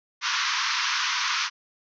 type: band-pass noise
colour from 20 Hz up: pink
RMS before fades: -26 dBFS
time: 0.21-1.5 s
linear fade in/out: 50 ms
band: 960 to 6200 Hz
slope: 96 dB/octave
effects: none